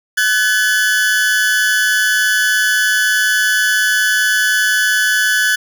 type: tone pair together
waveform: 40% pulse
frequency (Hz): 1507 / 1710.4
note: F#6 / A6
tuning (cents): +31 / -49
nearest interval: major second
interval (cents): 220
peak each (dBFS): -14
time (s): 0.17-5.56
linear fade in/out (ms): 10
effects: none